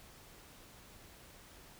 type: silence
effects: pink hiss -57 dBFS RMS until 1.79 s